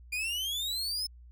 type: exponential sweep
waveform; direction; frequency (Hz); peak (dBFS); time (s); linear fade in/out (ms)
40% pulse; up; 2394 to 5274; -30; 0.12-1.07; 10
effects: added 60 Hz sine -49 dBFS peak until 1.31 s